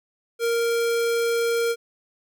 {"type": "tone", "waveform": "square", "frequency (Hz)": 465.7, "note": "A#4", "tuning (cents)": -2, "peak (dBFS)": -21, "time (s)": [0.39, 1.76], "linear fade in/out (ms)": 50, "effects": []}